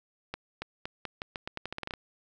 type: accelerating click train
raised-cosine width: 0.3 ms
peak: -19 dBFS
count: 15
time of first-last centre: 0.34-1.938 s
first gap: 280 ms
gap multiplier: 0.84
effects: none